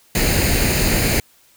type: noise with comb filter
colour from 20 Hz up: pink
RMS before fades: -17 dBFS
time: 0.15-1.2 s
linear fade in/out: 2 ms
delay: 0.44 ms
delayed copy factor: +0.6
effects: white hiss -54 dBFS RMS until 1.56 s